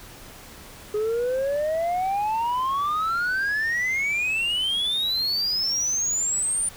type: exponential sweep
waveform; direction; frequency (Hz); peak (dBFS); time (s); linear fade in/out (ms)
sine; up; 415.3 to 9310; -19; 0.94-6.69; 5
effects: tanh soft clip ceiling -21 dBFS + pink hiss -44 dBFS RMS until 6.76 s